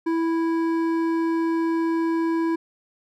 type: tone with hard clipping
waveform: sine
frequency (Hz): 329.5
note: E4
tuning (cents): -1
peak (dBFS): -22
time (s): 0.06-2.56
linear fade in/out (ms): 10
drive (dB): 10
effects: none